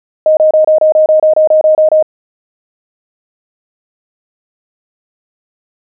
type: tone bursts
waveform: sine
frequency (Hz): 622.3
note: D#5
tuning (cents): 0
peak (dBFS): -4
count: 13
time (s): 0.26-2.026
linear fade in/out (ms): 2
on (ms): 110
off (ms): 28
effects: none